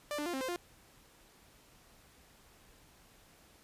sawtooth tone with pitch steps, 591 / 295.7 / 349 / 265.8 / 519 / 351 Hz, D5 / D4 / F4 / C4 / C5 / F4, +11 / +12 / -1 / +27 / -14 / +9 cents, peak -31 dBFS, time 0.11-0.56 s, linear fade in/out 0 ms, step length 75 ms, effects pink hiss -62 dBFS RMS until 3.63 s + resampled to 32000 Hz

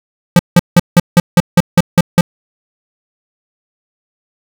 square tone bursts, 174.61 Hz, F3, in tune, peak -3 dBFS, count 10, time 0.36-2.21 s, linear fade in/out 2 ms, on 32 ms, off 170 ms, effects none

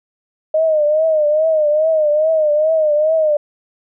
sine tone with vibrato, 618 Hz, D#5, 12 cents flat, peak -11 dBFS, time 0.54-3.37 s, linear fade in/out 5 ms, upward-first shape triangle, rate 2.4 Hz, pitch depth 90 cents each way, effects none

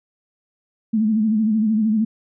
sine tone with vibrato, 217.3 Hz, A3, 21 cents flat, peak -15 dBFS, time 0.93-2.05 s, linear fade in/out 10 ms, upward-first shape sine, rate 13 Hz, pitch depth 70 cents each way, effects none

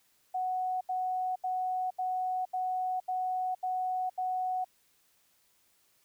sine tone bursts, 740 Hz, F#5, in tune, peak -29 dBFS, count 8, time 0.34-4.646 s, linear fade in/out 10 ms, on 470 ms, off 78 ms, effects white hiss -69 dBFS RMS until 6.04 s

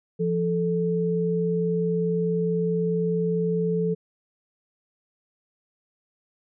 sine tone pair together, 171.81 / 437.7 Hz, F3 / A4, -28 / -9 cents, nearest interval octave + major third, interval 1619 cents, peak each -24 dBFS, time 0.19-3.95 s, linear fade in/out 20 ms, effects none

